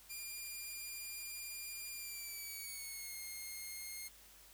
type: tone with pitch glide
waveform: 5% pulse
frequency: 2402 to 2140 Hz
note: D7 to C7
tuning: +38 to +38 cents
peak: -35 dBFS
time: 0.09-4.09 s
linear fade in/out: 20 ms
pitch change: -200 cents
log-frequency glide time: 1.95-3.17 s
effects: added 50 Hz sine -68 dBFS peak until 4.53 s + white hiss -61 dBFS RMS until 4.53 s

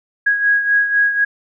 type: beating tone pair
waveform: sine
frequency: 1651 / 1655 Hz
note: G#6 / G#6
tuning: -11 / -6 cents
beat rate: 4 Hz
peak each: -13 / -20 dBFS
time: 0.26-1.25 s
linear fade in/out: 10 ms
effects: none

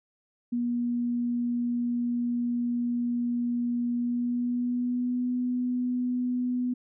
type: tone with pitch glide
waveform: sine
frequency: 240.4 to 248.2 Hz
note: B3 to B3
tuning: -46 to +9 cents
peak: -25 dBFS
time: 0.52-6.74 s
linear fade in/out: 10 ms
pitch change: +55 cents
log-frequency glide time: 3.94-5.29 s
effects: none

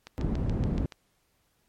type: click train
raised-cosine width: 0.2 ms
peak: -24 dBFS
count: 7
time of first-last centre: 0.07-0.922 s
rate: 7.04 Hz
type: low-pass noise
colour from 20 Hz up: white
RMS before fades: -28 dBFS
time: 0.18-0.86 s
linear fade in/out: 0 ms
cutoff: 190 Hz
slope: 12 dB/octave
effects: pink hiss -71 dBFS RMS until 1.68 s + MP3 64 kbps

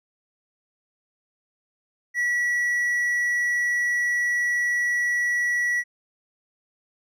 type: tone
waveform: triangle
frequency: 1939 Hz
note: B6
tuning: 32 cents flat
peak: -19 dBFS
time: 2.14-5.84 s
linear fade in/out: 50 ms
effects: none

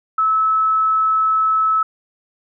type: tone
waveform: sine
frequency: 1300 Hz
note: E6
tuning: 24 cents flat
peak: -13 dBFS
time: 0.18-1.83 s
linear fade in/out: 5 ms
effects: none

